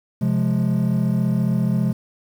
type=chord; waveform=triangle; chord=F minor; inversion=second; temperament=just; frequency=130.96 / 174.61 / 209.5 Hz; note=C3 / F3 / Ab3; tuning=+2 / 0 / +15 cents; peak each=-19 dBFS; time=0.21-1.93 s; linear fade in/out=10 ms; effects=tanh soft clip ceiling -8 dBFS + 8-bit